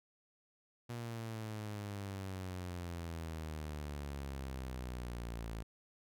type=exponential sweep; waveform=sawtooth; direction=down; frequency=120 to 55 Hz; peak=-37 dBFS; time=0.89-5.63 s; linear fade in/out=10 ms; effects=none